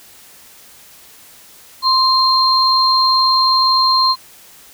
sine tone pair together, 1046.5 / 4186 Hz, C6 / C8, 0 / 0 cents, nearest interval 2 octaves, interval 2400 cents, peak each -13 dBFS, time 1.82-4.16 s, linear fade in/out 50 ms, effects white hiss -43 dBFS RMS until 4.73 s

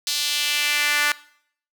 sawtooth tone with high-pass filter sweep, 293.7 Hz, D4, in tune, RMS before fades -22 dBFS, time 0.07-1.12 s, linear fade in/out 2 ms, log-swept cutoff 4200 to 1600 Hz, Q 2, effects noise-tail reverb RT60 0.6 s tail -19 dB re dry

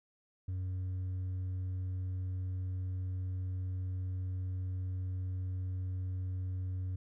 triangle tone with hard clipping, 92.5 Hz, F#2, in tune, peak -33 dBFS, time 0.48-6.96 s, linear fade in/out 5 ms, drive 1 dB, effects none

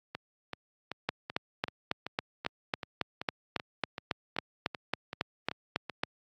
two click trains, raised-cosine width 0.3 ms, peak -12 / -20 dBFS, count 19 / 16, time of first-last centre 1.09-6.035 / 0.15-5.897 s, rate 3.64 / 2.61 Hz, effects high-pass 100 Hz 12 dB/octave + AAC 48 kbps

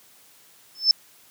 sine tone with exponential growth, 5274 Hz, E8, in tune, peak -9 dBFS, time 0.75-0.91 s, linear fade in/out 1 ms, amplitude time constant 34 ms, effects white hiss -54 dBFS RMS until 1.3 s + high-pass 100 Hz 12 dB/octave

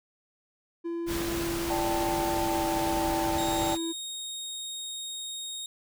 triangle tone with pitch glide, 338.3 to 330.6 Hz, E4 to E4, +45 to +5 cents, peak -28 dBFS, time 0.84-3.93 s, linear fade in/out 20 ms, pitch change -40 cents, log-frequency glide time 2.28-2.69 s
pink noise, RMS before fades -34 dBFS, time 1.06-3.78 s, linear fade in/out 50 ms
sine chord, D suspended fourth, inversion none, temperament just, 587.3 / 783.1 / 881 Hz, D5 / G5 / A5, 0 / -2 / +2 cents, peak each -34 / -32 / -32 dBFS, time 1.7-3.75 s, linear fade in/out 2 ms
25% pulse tone, 3729 Hz, A#7, in tune, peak -31 dBFS, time 3.38-5.66 s, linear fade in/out 2 ms
effects none

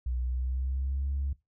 sine tone with pitch glide, 61.74 to 69.3 Hz, B1 to C#2, 0 to 0 cents, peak -27 dBFS, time 0.06-1.33 s, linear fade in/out 5 ms, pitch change +200 cents, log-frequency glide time 0.22-1.1 s, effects noise-tail reverb RT60 0.2 s tail -20 dB re dry + tanh soft clip ceiling -24 dBFS

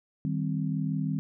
sine chord, C minor, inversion first, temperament equal, 155.56 / 196 / 261.6 Hz, Eb3 / G3 / C4, 0 / 0 / 0 cents, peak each -29 / -32 / -33 dBFS, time 0.25-1.19 s, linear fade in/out 0 ms, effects none

